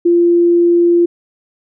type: tone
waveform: sine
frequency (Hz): 344.9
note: F4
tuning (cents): -22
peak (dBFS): -7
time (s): 0.05-1.06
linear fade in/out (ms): 10
effects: none